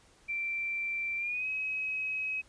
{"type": "tone with pitch glide", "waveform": "sine", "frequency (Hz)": [2349, 2547], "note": ["D7", "D#7"], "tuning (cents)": [0, 40], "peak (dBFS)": -31, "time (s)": [0.28, 2.42], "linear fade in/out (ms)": 20, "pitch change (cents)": 140, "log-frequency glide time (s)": [1.17, 1.47], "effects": ["pink hiss -62 dBFS RMS until 2.48 s", "resampled to 22050 Hz"]}